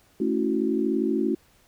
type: chord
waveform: sine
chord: F# minor seventh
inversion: first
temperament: equal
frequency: 220 / 277.2 / 329.6 / 370 Hz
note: A3 / C#4 / E4 / F#4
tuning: 0 / 0 / 0 / 0 cents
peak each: -27 dBFS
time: 0.2-1.35 s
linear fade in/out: 5 ms
effects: pink hiss -60 dBFS RMS until 1.67 s